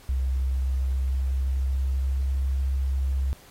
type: tone with pitch glide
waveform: sine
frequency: 65.41 to 66.98 Hz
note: C2 to C2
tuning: 0 to +41 cents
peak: -22 dBFS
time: 0.09-3.33 s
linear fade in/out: 0 ms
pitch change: +41 cents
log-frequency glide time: 0.48-2.44 s
effects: pink hiss -52 dBFS RMS until 3.5 s + AAC 48 kbps